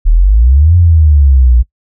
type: exponential two-way sweep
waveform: sine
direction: up then down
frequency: 36.71 to 89.1 to 57.7 Hz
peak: -3 dBFS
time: 0.05-1.63 s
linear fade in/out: 20 ms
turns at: 0.76 s
effects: noise-tail reverb RT60 0.1 s tail -22 dB re dry